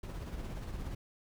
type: noise with tremolo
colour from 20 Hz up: brown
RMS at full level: -39 dBFS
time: 0.03-0.95 s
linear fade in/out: 5 ms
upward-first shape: sine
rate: 17 Hz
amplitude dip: 40%
effects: none